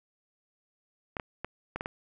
clicks, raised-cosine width 0.5 ms, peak -19 dBFS, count 6, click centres 1.168 / 1.198 / 1.446 / 1.76 / 1.809 / 1.859 s, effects none

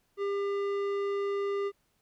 square tone with low-pass filter, 400.3 Hz, G4, 36 cents sharp, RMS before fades -31 dBFS, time 0.17-1.72 s, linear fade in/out 50 ms, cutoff 2100 Hz, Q 0.56, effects pink hiss -73 dBFS RMS until 2.01 s

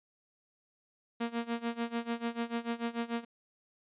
sawtooth tone with tremolo, 233.7 Hz, A#3, 5 cents sharp, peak -26 dBFS, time 1.2-3.25 s, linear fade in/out 10 ms, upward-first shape sine, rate 6.8 Hz, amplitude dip 90%, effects resampled to 8000 Hz

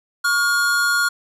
square tone pair together, 1123 / 1423.2 Hz, C#6 / F6, +22 / +32 cents, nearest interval major third, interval 410 cents, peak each -26 / -17 dBFS, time 0.24-1.09 s, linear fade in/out 10 ms, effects resampled to 32000 Hz + 9-bit

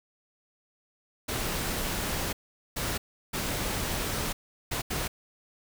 pink noise bursts at uneven times, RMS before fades -31 dBFS, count 5, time 1.28-2.33 / 2.76-2.98 / 3.33-4.33 / 4.71-4.82 / 4.9-5.08 s, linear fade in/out 10 ms, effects none

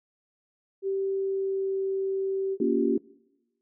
sine tone with pitch glide, 388.7 to 386.5 Hz, G4 to G4, -15 to -24 cents, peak -25 dBFS, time 0.82-2.58 s, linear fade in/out 50 ms, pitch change -9 cents, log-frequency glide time 1.1-1.8 s
sine chord, G half-diminished seventh, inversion first, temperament just, 235.2 / 282.2 / 352.8 / 392 Hz, Bb3 / Db4 / F4 / G4, +16 / +31 / +18 / 0 cents, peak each -27 dBFS, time 2.6-2.98 s, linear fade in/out 5 ms
effects noise-tail reverb RT60 1.0 s tail -23 dB re dry

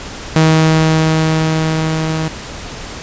sawtooth tone with level ramp, 158.8 Hz, D#3, 36 cents sharp, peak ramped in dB -3 to -12 dBFS, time 0.36-2.28 s, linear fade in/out 0 ms, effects pink hiss -28 dBFS RMS until 3.02 s + resampled to 16000 Hz

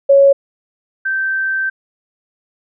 sine tone pair in turn, 554.4 / 1556.3 Hz, C#5 / G6, 0 / -13 cents, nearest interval octave + tritone, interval 1787 cents, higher second, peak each -5 / -15 dBFS, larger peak first, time 0.09-0.33 / 1.05-1.7 s, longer second, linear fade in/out 10 ms, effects none

